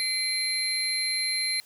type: tone cluster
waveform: sine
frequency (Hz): 2058 / 2320 / 4143 / 11190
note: C7 / D7 / C8 / F9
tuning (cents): -29 / -22 / -18 / +2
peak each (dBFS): -33 / -35 / -27 / -32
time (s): 0-1.6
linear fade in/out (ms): 0
effects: white hiss -56 dBFS RMS until 1.65 s + high-pass 60 Hz 12 dB/octave